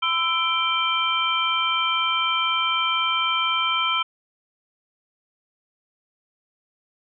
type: tone cluster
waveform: sine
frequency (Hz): 1012 / 1326 / 2356 / 3128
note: B5 / E6 / D7 / G7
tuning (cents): +42 / +10 / +5 / -4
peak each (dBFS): -28 / -24 / -26 / -24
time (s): 0.02-4.03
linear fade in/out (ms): 10
effects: none